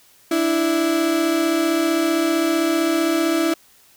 35% pulse tone pair together, 294.1 / 329.6 Hz, D4 / E4, +3 / 0 cents, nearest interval major second, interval 197 cents, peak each -22 / -16 dBFS, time 0.31-3.54 s, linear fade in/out 5 ms, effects white hiss -53 dBFS RMS until 3.96 s

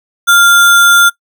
sine tone with sample-and-hold, 1396.9 Hz, F6, in tune, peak -3 dBFS, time 0.27-1.1 s, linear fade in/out 20 ms, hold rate 4900 Hz, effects noise-tail reverb RT60 0.1 s tail -20 dB re dry

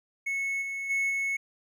triangle tone with level steps, 2198 Hz, C#7, 15 cents flat, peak -26 / -30 / -23 / -25 dBFS, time 0.26-1.37 s, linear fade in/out 10 ms, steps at 0.61 / 0.89 / 1.09 s, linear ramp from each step 20 ms, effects none

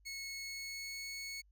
20% pulse tone with pitch glide, 2192 to 2206 Hz, C#7 to C#7, -20 to -9 cents, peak -37 dBFS, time 0.05-1.42 s, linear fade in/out 20 ms, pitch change +11 cents, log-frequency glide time 0.41-1.06 s, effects added 50 Hz sine -64 dBFS peak until 1.51 s

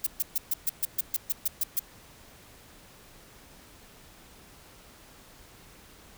violet noise bursts, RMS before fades -26 dBFS, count 12, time 0.04-1.794 s, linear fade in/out 5 ms, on 27 ms, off 130 ms, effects pink hiss -53 dBFS RMS until 6.17 s

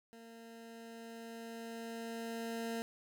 20% pulse tone with level ramp, 229.1 Hz, A#3, 30 cents flat, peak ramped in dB -48 to -32 dBFS, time 0.13-2.82 s, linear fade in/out 0 ms, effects none

